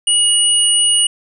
sine tone pair together, 2898 / 9195 Hz, F#7 / D9, -37 / -38 cents, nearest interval octave + minor sixth, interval 1999 cents, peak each -13 dBFS, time 0.07-1.07 s, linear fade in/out 5 ms, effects none

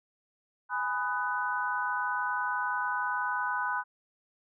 sine chord, G# minor seventh, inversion none, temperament just, 830.6 / 996.7 / 1245.9 / 1495.1 Hz, G#5 / B5 / D#6 / F#6, 0 / +16 / +2 / +18 cents, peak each -37 / -32 / -37 / -32 dBFS, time 0.69-3.84 s, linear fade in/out 50 ms, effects none

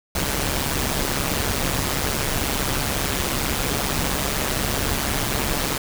pink noise with amplitude modulation, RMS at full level -20 dBFS, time 0.15-5.78 s, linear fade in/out 5 ms, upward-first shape sine, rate 139 Hz, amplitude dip 75%, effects none

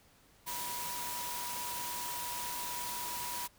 sine tone in noise, 970 Hz, B5, 31 cents flat, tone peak -41 dBFS, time 0.46-3.48 s, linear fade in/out 20 ms, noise white, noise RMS -40 dBFS, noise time 0.46-3.48 s, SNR -4 dB, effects pink hiss -64 dBFS RMS until 3.58 s

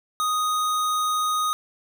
square tone, 1244.5 Hz, D#6, in tune, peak -22 dBFS, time 0.2-1.53 s, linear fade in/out 0 ms, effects none

